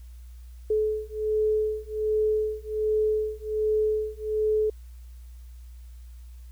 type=beating tone pair; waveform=sine; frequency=429.5 / 430.8 Hz; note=A4 / A4; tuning=-42 / -37 cents; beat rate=1.3 Hz; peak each=-26 / -26 dBFS; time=0.7-4.7 s; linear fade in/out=5 ms; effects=added 60 Hz sine -41 dBFS peak until 6.51 s + white hiss -63 dBFS RMS until 6.51 s